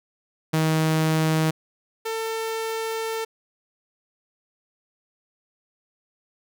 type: tone pair in turn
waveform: sawtooth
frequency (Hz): 158.3 / 447.7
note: D#3 / A4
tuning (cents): +30 / +30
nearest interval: octave + tritone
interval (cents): 1800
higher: second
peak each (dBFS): -15 / -22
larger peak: first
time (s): 0.53-1.51 / 2.05-3.25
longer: second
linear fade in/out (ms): 10
effects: none